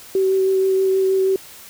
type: tone with vibrato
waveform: sine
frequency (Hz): 381.8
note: G4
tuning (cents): -46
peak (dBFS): -14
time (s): 0.15-1.36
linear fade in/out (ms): 2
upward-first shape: sine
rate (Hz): 6.3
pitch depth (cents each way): 11
effects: white hiss -41 dBFS RMS until 1.69 s